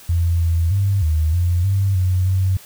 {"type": "tone with pitch steps", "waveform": "sine", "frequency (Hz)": [85, 83.6, 98.7, 78.3, 87.6, 97.8, 91.8, 94.2], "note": ["F2", "E2", "G2", "D#2", "F2", "G2", "F#2", "F#2"], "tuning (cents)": [-46, 25, 12, 11, 6, -4, -13, 32], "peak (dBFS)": -14, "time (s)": [0.09, 2.57], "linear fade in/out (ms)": 5, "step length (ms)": 310, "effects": ["white hiss -43 dBFS RMS until 2.65 s"]}